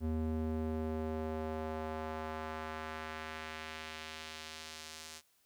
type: tone with band-pass filter sweep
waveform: square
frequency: 78.8 Hz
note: D#2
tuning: 23 cents sharp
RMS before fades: -40 dBFS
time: 0-5.22 s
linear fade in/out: 50 ms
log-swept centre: 200 to 6600 Hz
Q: 0.92
effects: white hiss -72 dBFS RMS until 5.45 s